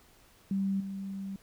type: tone with level steps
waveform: sine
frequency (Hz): 194.9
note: G3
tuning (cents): -10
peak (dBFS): -27 / -35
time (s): 0.51-1.36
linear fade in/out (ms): 2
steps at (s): 0.8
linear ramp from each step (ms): 5
effects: pink hiss -61 dBFS RMS until 1.42 s